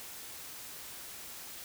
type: silence
effects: white hiss -46 dBFS RMS until 1.64 s